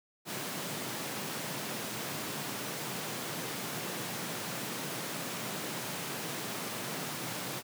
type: high-pass noise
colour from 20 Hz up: pink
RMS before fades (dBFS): -38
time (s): 0.25-7.63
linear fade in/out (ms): 50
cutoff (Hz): 120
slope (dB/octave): 48
effects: none